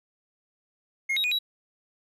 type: tone with pitch steps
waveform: triangle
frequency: 2148 / 3801 / 2467 / 3889 Hz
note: C7 / A#7 / D#7 / B7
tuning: +45 / +33 / -15 / -27 cents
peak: -22 dBFS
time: 1.09-1.39 s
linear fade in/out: 10 ms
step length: 75 ms
effects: none